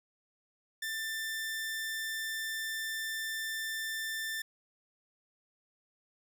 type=tone; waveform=sawtooth; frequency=1780 Hz; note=A6; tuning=20 cents sharp; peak=-31 dBFS; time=0.82-4.42 s; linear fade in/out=5 ms; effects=none